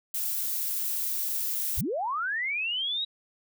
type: noise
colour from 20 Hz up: violet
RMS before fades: -30 dBFS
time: 0.14-1.81 s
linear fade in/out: 5 ms
type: linear sweep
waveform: sine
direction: up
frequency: 32.7 to 3864 Hz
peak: -27 dBFS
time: 1.77-3.05 s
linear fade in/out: 10 ms
effects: none